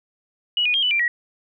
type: tone with pitch steps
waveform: sine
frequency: 2926 / 2460 / 3215 / 2980 / 2363 / 1913 Hz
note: F#7 / D#7 / G7 / F#7 / D7 / A#6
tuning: -20 / -20 / +43 / +12 / +10 / +44 cents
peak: -17 dBFS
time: 0.57-1.08 s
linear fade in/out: 2 ms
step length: 85 ms
effects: none